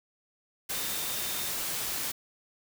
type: tone in noise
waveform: sine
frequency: 3636 Hz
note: A#7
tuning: 44 cents flat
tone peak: -42 dBFS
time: 0.74-1.5 s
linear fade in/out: 10 ms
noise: white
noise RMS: -33 dBFS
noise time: 0.69-2.12 s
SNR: -12 dB
effects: none